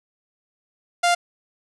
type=tone; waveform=sawtooth; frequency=698.5 Hz; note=F5; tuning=in tune; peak=-12 dBFS; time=1.03-1.15 s; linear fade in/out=10 ms; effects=resampled to 24000 Hz + 9-bit